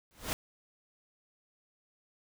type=noise with exponential growth; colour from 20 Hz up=pink; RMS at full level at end=-29 dBFS; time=0.11-0.33 s; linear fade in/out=0 ms; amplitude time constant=46 ms; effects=none